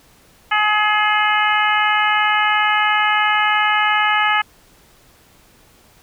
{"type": "harmonic tone", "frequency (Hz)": 422.9, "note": "G#4", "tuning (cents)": 31, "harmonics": [2, 3, 4, 5, 6, 7], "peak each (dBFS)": [-19, -19, -20, -21, -25, -24], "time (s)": [0.51, 4.42], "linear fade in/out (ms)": 10, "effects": ["pink hiss -51 dBFS RMS until 6.02 s"]}